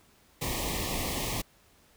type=band-stop noise; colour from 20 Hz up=pink; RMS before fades=-32 dBFS; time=0.41-1.42 s; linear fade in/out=10 ms; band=1200 to 1800 Hz; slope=96 dB/octave; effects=pink hiss -62 dBFS RMS until 1.96 s